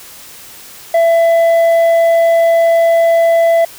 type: tone with tanh clipping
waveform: sine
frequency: 668 Hz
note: E5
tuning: 23 cents sharp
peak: -8 dBFS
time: 0.94-3.65 s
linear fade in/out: 5 ms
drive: 5 dB
effects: white hiss -35 dBFS RMS until 3.78 s